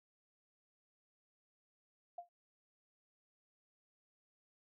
sine tone with exponential decay, 698.5 Hz, F5, in tune, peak -40 dBFS, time 2.18-2.29 s, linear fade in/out 5 ms, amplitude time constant 23 ms, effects none

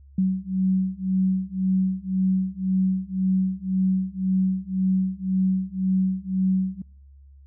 sine beating tone pair, 187.2 / 189.1 Hz, F#3 / F#3, +20 / +38 cents, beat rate 1.9 Hz, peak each -23 dBFS, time 0.18-6.82 s, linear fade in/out 5 ms, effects noise-tail reverb RT60 0.6 s tail -26 dB re dry + added 69 Hz sine -46 dBFS peak until 7.46 s

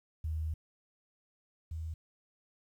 sine tone pair in turn, 78.8 / 80.36 Hz, D#2 / E2, +23 / -44 cents, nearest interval unison, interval 33 cents, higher second, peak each -32 / -36 dBFS, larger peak first, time 0.24-0.54 / 1.71-1.94 s, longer first, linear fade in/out 5 ms, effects 11-bit

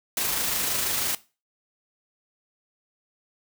white noise with amplitude modulation, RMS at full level -25 dBFS, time 0.17-1.15 s, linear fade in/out 2 ms, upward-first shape sine, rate 26.1 Hz, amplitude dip 30%, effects noise-tail reverb RT60 0.3 s tail -18 dB re dry

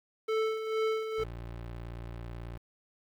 square tone with tremolo, 440 Hz, A4, in tune, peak -27 dBFS, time 0.28-1.24 s, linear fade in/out 10 ms, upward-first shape sine, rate 2.2 Hz, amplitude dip 60%
25% pulse tone, 58.27 Hz, A#1, in tune, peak -36 dBFS, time 1.18-2.58 s, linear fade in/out 10 ms
effects low-pass 3000 Hz 12 dB/octave + 9-bit

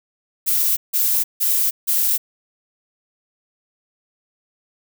violet noise bursts, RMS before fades -18 dBFS, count 4, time 0.46-2.18 s, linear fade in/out 20 ms, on 310 ms, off 160 ms, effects none

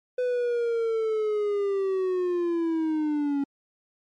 triangle linear sweep, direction down, 502 to 277.2 Hz, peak -21 dBFS, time 0.18-3.44 s, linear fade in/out 5 ms, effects MP3 48 kbps

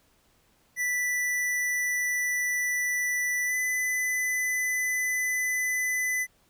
square tone with pitch glide, 1975.5 to 2005 Hz, B6 to B6, 0 to +26 cents, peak -26 dBFS, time 0.76-6.27 s, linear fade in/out 50 ms, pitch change +26 cents, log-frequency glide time 3.46-3.54 s, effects pink hiss -65 dBFS RMS until 6.49 s

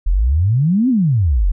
sine exponential two-way sweep, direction up then down, 38.11 to 270.4 to 38.11 Hz, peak -11 dBFS, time 0.06-1.52 s, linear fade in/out 10 ms, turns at 0.89 s, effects none

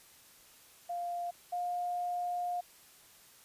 sine tone pair in turn, 698.5 / 709.5 Hz, F5 / F5, 0 / +27 cents, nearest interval unison, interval 27 cents, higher second, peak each -34 / -32 dBFS, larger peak second, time 0.89-1.31 / 1.52-2.61 s, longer second, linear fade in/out 10 ms, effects white hiss -59 dBFS RMS until 3.44 s + resampled to 32000 Hz

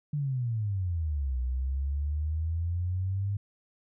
sine exponential two-way sweep, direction down then up, 150.9 to 61.74 to 101.8 Hz, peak -27 dBFS, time 0.13-3.37 s, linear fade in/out 5 ms, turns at 1.4 s, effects none

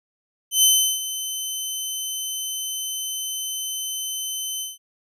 15% pulse tone with ADSR envelope, 3060 Hz, G7, 42 cents flat, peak -5 dBFS, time 0.51-4.78 s, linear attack 120 ms, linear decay 360 ms, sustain -14 dB, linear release 170 ms, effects none

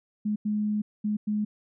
sine tone bursts at uneven times, 210.5 Hz, G#3, 24 cents sharp, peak -24 dBFS, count 4, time 0.25-0.36 / 0.45-0.82 / 1.04-1.17 / 1.27-1.45 s, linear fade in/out 10 ms, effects none

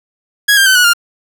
sawtooth tone with pitch steps, 1661.2 / 1592.6 / 1526.9 / 1463.8 / 1403.4 Hz, G#6 / G6 / G6 / F#6 / F6, 0 / +27 / -46 / -19 / +8 cents, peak -3 dBFS, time 0.48-0.935 s, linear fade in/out 10 ms, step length 91 ms, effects none

